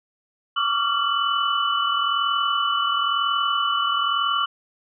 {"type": "tone cluster", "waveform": "sine", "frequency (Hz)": [1136, 1177, 1377, 2979], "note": ["C#6", "D6", "F6", "F#7"], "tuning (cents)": [42, 3, -25, 11], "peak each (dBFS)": -25, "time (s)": [0.56, 4.46], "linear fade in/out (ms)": 10, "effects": []}